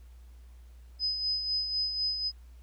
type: tone with tremolo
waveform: sine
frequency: 5030 Hz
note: D#8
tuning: 18 cents sharp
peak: -26 dBFS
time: 0.99-2.32 s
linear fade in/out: 50 ms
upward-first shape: sine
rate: 4 Hz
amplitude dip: 50%
effects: added 60 Hz sine -48 dBFS peak until 2.62 s + pink hiss -67 dBFS RMS until 2.62 s